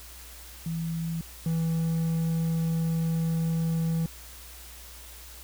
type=tone pair in turn; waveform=sine / triangle; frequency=164.81 / 163.77 Hz; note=E3 / E3; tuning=0 / -11 cents; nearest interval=unison; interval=11 cents; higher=first; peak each=-28 / -22 dBFS; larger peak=second; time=0.66-1.21 / 1.46-4.06 s; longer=second; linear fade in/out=2 ms; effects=added 60 Hz sine -47 dBFS peak until 5.43 s + white hiss -47 dBFS RMS until 5.43 s